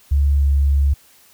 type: tone with pitch glide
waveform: sine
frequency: 70.8 to 70.03 Hz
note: C#2 to C#2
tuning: +37 to +18 cents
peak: -12 dBFS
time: 0.11-0.94 s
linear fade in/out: 10 ms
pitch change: -19 cents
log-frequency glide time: 0.37-0.44 s
effects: white hiss -51 dBFS RMS until 1.33 s